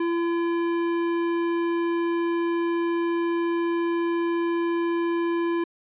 sine tone with hard clipping, 339.3 Hz, F4, 50 cents flat, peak -24 dBFS, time 0-5.64 s, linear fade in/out 5 ms, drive 13 dB, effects resampled to 8000 Hz

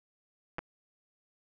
clicks, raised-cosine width 0.5 ms, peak -21 dBFS, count 2, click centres 0.584 / 0.59 s, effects none

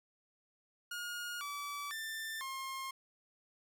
sawtooth tone with pitch steps, 1431 / 1151 / 1781 / 1068 Hz, F6 / D6 / A6 / C6, +42 / -35 / +21 / +35 cents, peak -36 dBFS, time 0.91-2.91 s, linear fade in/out 5 ms, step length 500 ms, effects none

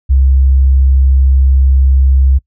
sine tone, 66.6 Hz, C2, 31 cents sharp, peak -5 dBFS, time 0.09-2.39 s, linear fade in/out 20 ms, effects noise-tail reverb RT60 0.1 s tail -23 dB re dry

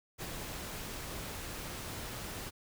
pink noise with ADSR envelope, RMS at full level -40 dBFS, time 0.18-2.51 s, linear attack 36 ms, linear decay 65 ms, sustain -2 dB, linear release 30 ms, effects none

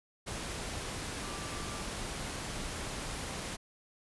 sine tone in noise, 1174.7 Hz, D6, in tune, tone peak -47 dBFS, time 1.23-1.83 s, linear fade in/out 20 ms, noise pink, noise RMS -39 dBFS, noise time 0.26-3.57 s, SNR -11 dB, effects resampled to 24000 Hz

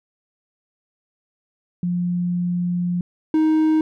sine / triangle tone pair in turn, 176.5 / 313.4 Hz, F3 / D#4, +19 / +13 cents, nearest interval minor seventh, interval 994 cents, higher second, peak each -19 / -12 dBFS, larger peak second, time 1.83-3.01 / 3.34-3.81 s, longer first, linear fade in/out 2 ms, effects none

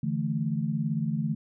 sine chord, D suspended second, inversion none, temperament equal, 146.83 / 164.81 / 220 Hz, D3 / E3 / A3, 0 / 0 / 0 cents, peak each -30 dBFS, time 0.03-1.35 s, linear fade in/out 5 ms, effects none

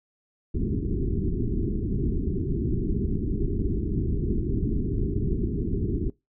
pink low-pass noise, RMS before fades -26 dBFS, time 0.54-6.1 s, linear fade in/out 5 ms, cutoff 410 Hz, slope 96 dB/octave, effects noise-tail reverb RT60 0.2 s tail -21 dB re dry

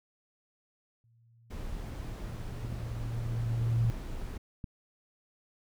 sine tone with exponential growth, 115.7 Hz, A#2, 13 cents flat, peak -23 dBFS, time 1.04-3.9 s, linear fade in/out 0 ms, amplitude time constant 620 ms
brown noise, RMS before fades -39 dBFS, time 1.5-4.38 s, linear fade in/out 10 ms
clicks, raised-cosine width 5 ms, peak -26 dBFS, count 4, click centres 2.65 / 2.726 / 3.846 / 4.642 s
effects none

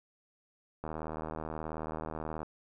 click train, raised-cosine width 1 ms, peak -24 dBFS, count 126, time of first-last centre 0.84-2.43 s, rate 78.6 Hz, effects none

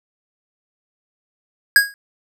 square tone with exponential decay, 1644 Hz, G#6, 18 cents flat, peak -5 dBFS, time 1.76-1.94 s, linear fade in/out 1 ms, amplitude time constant 39 ms, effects none

